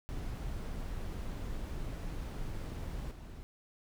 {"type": "noise with level steps", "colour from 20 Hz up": "brown", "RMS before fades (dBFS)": [-39, -46], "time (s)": [0.09, 3.43], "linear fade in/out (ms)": 0, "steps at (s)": 3.11, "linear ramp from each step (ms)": 2, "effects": []}